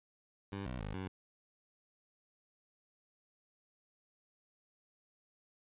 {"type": "tone with pitch steps", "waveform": "15% pulse", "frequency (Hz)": [98.9, 62.8, 50.8, 94.2], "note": ["G2", "B1", "G#1", "F#2"], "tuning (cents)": [16, 30, -38, 32], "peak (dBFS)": -33, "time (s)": [0.52, 1.08], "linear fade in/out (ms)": 5, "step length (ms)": 140, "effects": ["resampled to 8000 Hz"]}